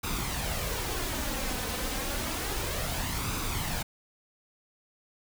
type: noise with flanger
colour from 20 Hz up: pink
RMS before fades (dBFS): -32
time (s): 0.03-3.83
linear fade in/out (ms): 10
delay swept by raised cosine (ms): 0.8 to 4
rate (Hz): 0.3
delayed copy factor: +0.5
effects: none